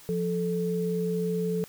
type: tone pair together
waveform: sine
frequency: 175.3 / 437.2 Hz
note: F3 / A4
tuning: +7 / -11 cents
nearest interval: octave + major third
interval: 1582 cents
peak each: -28 dBFS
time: 0.09-1.64 s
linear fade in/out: 0 ms
effects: white hiss -51 dBFS RMS until 1.68 s